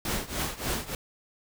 pink noise with tremolo, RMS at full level -28 dBFS, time 0.05-0.95 s, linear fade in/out 2 ms, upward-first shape triangle, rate 3.4 Hz, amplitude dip 90%, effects none

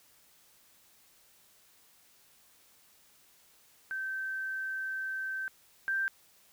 sine tone pair in turn, 1550 / 1571.6 Hz, G6 / G6, -20 / +4 cents, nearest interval unison, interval 24 cents, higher second, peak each -33 / -28 dBFS, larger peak second, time 3.91-5.48 / 5.88-6.08 s, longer first, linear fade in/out 0 ms, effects white hiss -63 dBFS RMS until 6.52 s

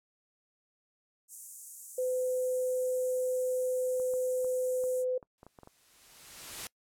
pink high-pass noise, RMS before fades -45 dBFS, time 1.28-5.05 s, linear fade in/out 50 ms, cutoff 6900 Hz, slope 48 dB/octave
sine tone, 507 Hz, B4, 45 cents sharp, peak -28 dBFS, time 1.98-5.18 s, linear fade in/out 5 ms
clicks, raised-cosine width 1 ms, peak -36 dBFS, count 10, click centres 3.999 / 4.138 / 4.446 / 4.839 / 5.228 / 5.431 / 5.466 / 5.588 / 5.633 / 5.674 s
white noise with exponential growth, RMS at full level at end -38 dBFS, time 5.38-6.67 s, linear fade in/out 1 ms, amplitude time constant 280 ms
effects noise-tail reverb RT60 0.1 s tail -23 dB re dry + low-pass 12000 Hz 12 dB/octave

